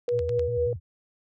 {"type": "tone with tremolo", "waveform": "sine", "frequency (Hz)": 483.9, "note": "B4", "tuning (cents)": -35, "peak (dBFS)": -21, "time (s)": [0.08, 0.73], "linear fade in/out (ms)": 2, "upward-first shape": "triangle", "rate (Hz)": 4.1, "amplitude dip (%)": 55}
{"type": "click train", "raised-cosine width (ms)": 0.2, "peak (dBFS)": -25, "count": 4, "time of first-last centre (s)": [0.09, 0.394], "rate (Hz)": 9.86}
{"type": "tone with vibrato", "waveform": "sine", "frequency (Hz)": 98, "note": "G2", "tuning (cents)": 0, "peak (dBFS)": -30, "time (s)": [0.11, 0.8], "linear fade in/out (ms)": 50, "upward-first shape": "square", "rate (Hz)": 5.4, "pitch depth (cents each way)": 290}
{"effects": []}